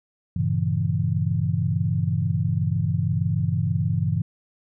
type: chord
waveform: sine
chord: G diminished seventh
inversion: none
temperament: equal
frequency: 98 / 116.54 / 138.59 / 164.81 Hz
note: G2 / Bb2 / Db3 / Fb3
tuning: 0 / 0 / 0 / 0 cents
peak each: -25 / -27 / -26 / -25 dBFS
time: 0.36-4.22 s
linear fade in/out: 5 ms
effects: none